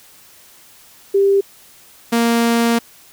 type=tone pair in turn; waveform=sine / sawtooth; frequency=395.4 / 233 Hz; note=G4 / A#3; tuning=+15 / -1 cents; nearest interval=major sixth; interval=916 cents; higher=first; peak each=-10 / -9 dBFS; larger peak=second; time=1.14-1.41 / 2.12-2.79 s; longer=second; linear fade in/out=10 ms; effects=white hiss -46 dBFS RMS until 3.12 s